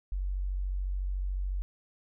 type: tone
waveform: sine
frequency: 46.93 Hz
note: F#1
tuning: 25 cents sharp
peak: -29 dBFS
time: 0.12-1.62 s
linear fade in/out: 0 ms
effects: none